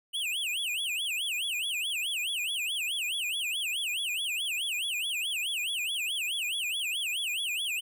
square tone with vibrato, 2871 Hz, F7, 47 cents sharp, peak -30 dBFS, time 0.13-7.81 s, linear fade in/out 20 ms, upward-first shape sine, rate 4.7 Hz, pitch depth 300 cents each way, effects none

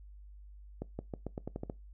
accelerating click train, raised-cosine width 2 ms, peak -24 dBFS, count 9, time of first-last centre 0.82-1.698 s, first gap 170 ms, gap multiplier 0.87, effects noise-tail reverb RT60 0.2 s tail -21 dB re dry + added 50 Hz sine -49 dBFS peak until 1.93 s

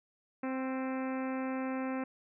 harmonic tone with a mistuned harmonic, 261.6 Hz, C4, in tune, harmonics 1 / 2 / 3 / 4 / 5 / 6 / 7 / 8 / 9 / 10, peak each -34 / -40 / -44 / -46 / -48 / -50 / -51 / -52 / -53 / -54 dBFS, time 0.43-2.04 s, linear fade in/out 5 ms, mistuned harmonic 5, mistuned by +25 cents, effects none

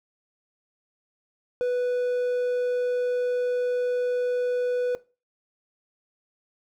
triangle tone, 493.9 Hz, B4, in tune, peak -20 dBFS, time 1.61-4.95 s, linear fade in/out 0 ms, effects noise-tail reverb RT60 0.3 s tail -19 dB re dry

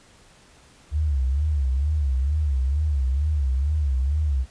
sine tone with vibrato, 70.5 Hz, C#2, 30 cents sharp, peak -19 dBFS, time 0.91-4.46 s, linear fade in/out 50 ms, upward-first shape sine, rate 2.2 Hz, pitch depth 160 cents each way, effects pink hiss -53 dBFS RMS until 4.5 s + resampled to 22050 Hz

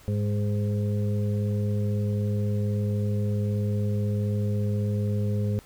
harmonic tone with a mistuned harmonic, 103.83 Hz, G#2, in tune, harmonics 1 / 2 / 4 / 5, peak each -24 / -30 / -36 / -38 dBFS, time 0.08-5.59 s, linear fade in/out 0 ms, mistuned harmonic 2, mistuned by -20 cents, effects pink hiss -53 dBFS RMS until 5.65 s

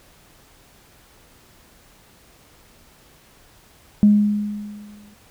sine tone with exponential decay, 207.7 Hz, G#3, in tune, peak -7 dBFS, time 4.03-5.14 s, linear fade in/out 0 ms, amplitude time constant 240 ms, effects tanh soft clip ceiling -3 dBFS + pink hiss -52 dBFS RMS until 5.3 s

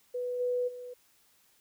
sine tone with level steps, 493.9 Hz, B4, in tune, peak -31 / -27 / -40 dBFS, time 0.14-0.94 s, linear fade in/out 10 ms, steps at 0.39 / 0.67 s, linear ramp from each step 20 ms, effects white hiss -66 dBFS RMS until 1.6 s

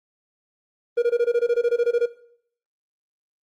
triangle tone bursts, 475.4 Hz, A#4, 34 cents sharp, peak -14 dBFS, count 15, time 0.97-2.06 s, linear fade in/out 10 ms, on 54 ms, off 20 ms, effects noise-tail reverb RT60 0.6 s tail -17 dB re dry + Opus 24 kbps

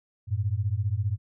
sine beating tone pair, 95.1 / 110.1 Hz, F#2 / A2, +48 / +2 cents, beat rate 15 Hz, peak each -27 dBFS, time 0.27-1.18 s, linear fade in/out 50 ms, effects none

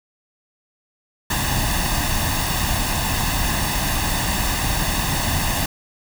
pink noise with comb filter, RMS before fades -21 dBFS, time 1.3-5.66 s, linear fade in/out 5 ms, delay 1.1 ms, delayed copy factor +0.65, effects none

